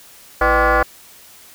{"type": "tone with frequency modulation", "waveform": "sine", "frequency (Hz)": 330, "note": "E4", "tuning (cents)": 2, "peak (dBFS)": -10, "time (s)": [0.41, 0.83], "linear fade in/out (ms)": 5, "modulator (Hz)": 276, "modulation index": 5, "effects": ["tanh soft clip ceiling -8 dBFS", "white hiss -44 dBFS RMS until 1.54 s"]}